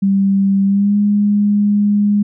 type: tone with pitch glide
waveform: sine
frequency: 196 to 205.6 Hz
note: G3 to G#3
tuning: 0 to -17 cents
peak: -10 dBFS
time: 0.02-2.23 s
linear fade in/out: 10 ms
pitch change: +83 cents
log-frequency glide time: 0.65-0.97 s
effects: none